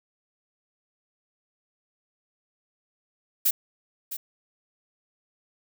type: noise with echo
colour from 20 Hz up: violet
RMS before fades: -21 dBFS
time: 3.45-3.51 s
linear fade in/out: 10 ms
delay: 660 ms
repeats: 1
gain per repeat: -12 dB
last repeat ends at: 4.17 s
effects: none